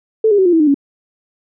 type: tone with pitch steps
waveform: sine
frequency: 440 / 408.2 / 378.6 / 351.3 / 325.8 / 302.3 / 280.4 Hz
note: A4 / G#4 / F#4 / F4 / E4 / D#4 / C#4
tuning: 0 / -30 / +40 / +10 / -20 / -50 / +20 cents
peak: -8 dBFS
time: 0.24-0.744 s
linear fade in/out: 5 ms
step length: 72 ms
effects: none